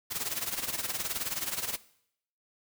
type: noise with tremolo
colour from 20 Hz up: white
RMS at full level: -31 dBFS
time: 0.1-1.77 s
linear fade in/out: 20 ms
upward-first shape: sine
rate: 19 Hz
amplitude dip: 75%
effects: noise-tail reverb RT60 0.7 s tail -19 dB re dry